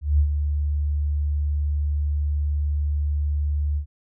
sine tone with ADSR envelope, 73.42 Hz, D2, in tune, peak -13 dBFS, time 0.01-3.86 s, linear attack 180 ms, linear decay 80 ms, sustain -7 dB, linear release 92 ms, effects none

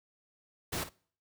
pink noise with echo, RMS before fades -34 dBFS, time 0.72-0.84 s, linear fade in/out 10 ms, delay 53 ms, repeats 1, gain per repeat -12 dB, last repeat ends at 0.893 s, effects noise-tail reverb RT60 0.5 s tail -24 dB re dry + high-pass 60 Hz 12 dB/octave

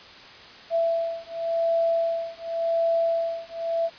sine beating tone pair, 666 / 666.9 Hz, E5 / E5, +18 / +20 cents, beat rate 0.9 Hz, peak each -25 dBFS, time 0.7-3.9 s, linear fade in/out 50 ms, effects white hiss -45 dBFS RMS until 3.98 s + resampled to 11025 Hz

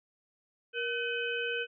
harmonic tone with a mistuned harmonic, 506 Hz, B4, 42 cents sharp, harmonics 1 / 3 / 5 / 6, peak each -35 / -35 / -37 / -39 dBFS, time 0.73-1.67 s, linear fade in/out 50 ms, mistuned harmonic 1, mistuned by -120 cents, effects none

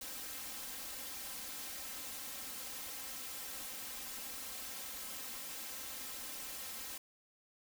white noise with comb filter, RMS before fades -45 dBFS, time 0.01-6.98 s, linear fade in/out 5 ms, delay 3.8 ms, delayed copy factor +1, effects none

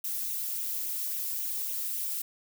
violet noise with flanger, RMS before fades -33 dBFS, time 0.04-2.22 s, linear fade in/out 5 ms, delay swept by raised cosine 0.31 to 2.31 ms, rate 3.6 Hz, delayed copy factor +0.6, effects none

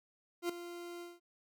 40% pulse tone with ADSR envelope, 347 Hz, F4, 11 cents flat, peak -30 dBFS, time 0.42-1.2 s, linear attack 74 ms, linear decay 3 ms, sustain -13 dB, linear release 190 ms, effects none

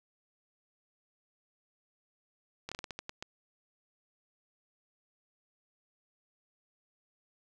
slowing click train, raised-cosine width 0.2 ms, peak -22 dBFS, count 9, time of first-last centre 2.69-3.225 s, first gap 26 ms, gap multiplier 1.26, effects none

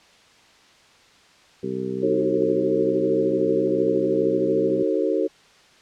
harmonic tone, 64.4 Hz, C2, 27 cents flat, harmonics 2 / 3 / 4 / 5 / 6 / 7, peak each -37 / -31 / -32 / -38 / -28 / -34 dBFS, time 1.63-4.83 s, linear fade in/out 5 ms
sine chord, D# diminished seventh, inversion none, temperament just, 311.1 / 373.4 / 448 / 537.6 Hz, D#4 / F#4 / A4 / C5, 0 / +16 / +31 / +47 cents, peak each -25 / -24 / -24 / -26 dBFS, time 2.02-5.28 s, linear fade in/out 20 ms
effects white hiss -53 dBFS RMS until 5.81 s + low-pass 5000 Hz 12 dB/octave

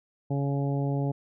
harmonic tone, 140 Hz, C#3, 18 cents sharp, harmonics 1 / 2 / 3 / 4 / 5 / 6, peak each -26 / -32 / -36 / -38 / -40 / -42 dBFS, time 0.3-1.12 s, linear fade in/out 10 ms, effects none

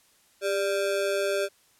square ring-modulated tone, 493.9 Hz, B4, in tune, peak -22 dBFS, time 0.41-1.49 s, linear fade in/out 50 ms, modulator 94.6 Hz, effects white hiss -62 dBFS RMS until 1.79 s + low-pass 12000 Hz 12 dB/octave

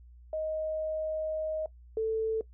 sine tone pair in turn, 626 / 442.6 Hz, D#5 / A4, +10 / +10 cents, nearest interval tritone, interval 600 cents, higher first, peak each -30 / -26 dBFS, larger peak second, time 0.33-1.66 / 1.97-2.41 s, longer first, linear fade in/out 2 ms, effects noise-tail reverb RT60 0.1 s tail -19 dB re dry + added 60 Hz sine -50 dBFS peak until 2.53 s

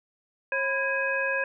sine tone cluster, 542 / 998 / 1643 / 2527 Hz, C#5 / B5 / G#6 / D#7, -39 / +18 / -19 / +26 cents, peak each -30 / -35 / -27 / -31 dBFS, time 0.52-1.44 s, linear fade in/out 2 ms, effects none

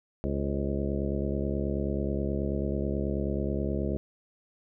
harmonic tone with a mistuned harmonic, 69.3 Hz, C#2, in tune, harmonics 1 / 2 / 3 / 4 / 5 / 6 / 7 / 8 / 9, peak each -32 / -35 / -33 / -39 / -35 / -37 / -40 / -42 / -40 dBFS, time 0.24-3.97 s, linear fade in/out 0 ms, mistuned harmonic 7, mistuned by +72 cents, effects none

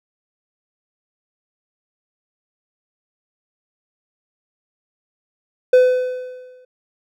triangle tone with exponential decay, 505 Hz, B4, 39 cents sharp, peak -4 dBFS, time 5.73-6.65 s, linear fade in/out 5 ms, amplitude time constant 200 ms, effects none

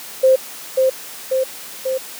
sine tone with echo, 523.3 Hz, C5, in tune, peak -8 dBFS, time 0.23-0.36 s, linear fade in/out 10 ms, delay 540 ms, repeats 3, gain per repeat -3 dB, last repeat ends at 1.98 s, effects white hiss -34 dBFS RMS until 2.19 s + high-pass 200 Hz 12 dB/octave

